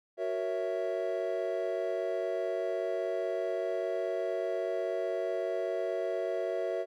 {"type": "chord", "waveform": "triangle", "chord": "F# dominant seventh", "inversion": "none", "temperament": "equal", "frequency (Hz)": [370, 466.2, 554.4, 659.3], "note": ["F#4", "A#4", "C#5", "E5"], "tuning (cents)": [0, 0, 0, 0], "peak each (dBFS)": [-34, -35, -35, -32], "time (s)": [0.17, 6.86], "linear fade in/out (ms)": 50, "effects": []}